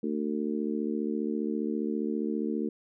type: harmonic tone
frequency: 74.9 Hz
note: D2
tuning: 35 cents sharp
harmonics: 3 / 4 / 5 / 6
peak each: -31 / -33 / -35 / -37 dBFS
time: 0.03-2.69 s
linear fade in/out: 5 ms
effects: none